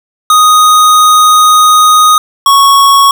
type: tone pair in turn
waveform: square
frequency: 1244.5 / 1108.7 Hz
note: D#6 / C#6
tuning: 0 / 0 cents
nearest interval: major second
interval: 200 cents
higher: first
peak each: -3 dBFS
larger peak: neither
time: 0.3-2.18 / 2.46-3.11 s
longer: first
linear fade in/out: 2 ms
effects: none